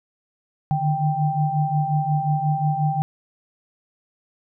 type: tone cluster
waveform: sine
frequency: 147.3 / 152.9 / 785 Hz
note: D3 / D#3 / G5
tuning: +6 / -30 / +2 cents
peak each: -23 dBFS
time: 0.71-3.02 s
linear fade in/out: 0 ms
effects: none